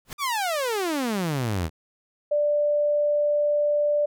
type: noise with exponential growth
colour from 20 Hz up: pink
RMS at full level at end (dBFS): -30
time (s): 0.05-0.13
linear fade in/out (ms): 1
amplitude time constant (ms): 16
type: exponential sweep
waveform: sawtooth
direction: down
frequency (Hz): 1216 to 75.2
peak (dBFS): -20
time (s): 0.18-1.7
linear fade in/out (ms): 50
type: tone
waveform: sine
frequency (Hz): 589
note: D5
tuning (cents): +5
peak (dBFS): -19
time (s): 2.31-4.06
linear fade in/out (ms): 10
effects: none